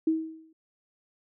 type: tone with exponential decay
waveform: sine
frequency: 320.1 Hz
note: D#4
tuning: 49 cents sharp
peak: -19 dBFS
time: 0.07-0.53 s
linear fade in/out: 5 ms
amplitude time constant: 100 ms
effects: none